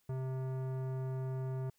sine tone with tanh clipping, 130.81 Hz, C3, in tune, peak -37 dBFS, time 0.09-1.7 s, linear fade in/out 5 ms, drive 16 dB, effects white hiss -75 dBFS RMS until 1.78 s

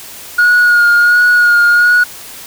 sine tone with vibrato, 1439 Hz, F#6, 49 cents flat, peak -3 dBFS, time 0.38-2.04 s, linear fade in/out 10 ms, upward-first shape sine, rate 1.4 Hz, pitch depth 25 cents each way, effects tanh soft clip ceiling -4 dBFS + white hiss -31 dBFS RMS until 2.46 s

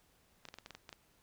clicks, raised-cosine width 0.2 ms, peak -30 dBFS, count 9, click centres 0.453 / 0.487 / 0.541 / 0.586 / 0.661 / 0.707 / 0.75 / 0.892 / 0.928 s, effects pink hiss -70 dBFS RMS until 1.22 s

